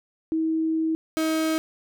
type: tone pair in turn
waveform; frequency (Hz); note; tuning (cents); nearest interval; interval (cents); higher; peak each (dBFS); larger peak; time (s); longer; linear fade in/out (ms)
sine / 35% pulse; 320.6 / 317.8; E4 / D#4; -48 / +37; unison; 15; first; -21 / -20; second; 0.32-0.95 / 1.17-1.58; first; 0
effects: none